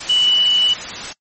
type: tone in noise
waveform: sine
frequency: 2960 Hz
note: F#7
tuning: in tune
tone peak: -11 dBFS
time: 0.09-0.74 s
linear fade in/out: 10 ms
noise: white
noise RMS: -27 dBFS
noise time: 0-1.13 s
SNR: +13 dB
effects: noise-tail reverb RT60 0.1 s tail -23 dB re dry + MP3 32 kbps